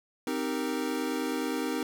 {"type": "chord", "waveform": "square", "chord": "C minor seventh", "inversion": "none", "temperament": "equal", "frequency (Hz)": [261.6, 311.1, 392, 466.2], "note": ["C4", "Eb4", "G4", "Bb4"], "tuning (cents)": [0, 0, 0, 0], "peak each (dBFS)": [-34, -34, -38, -37], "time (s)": [0.27, 1.83], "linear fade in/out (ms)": 2, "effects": []}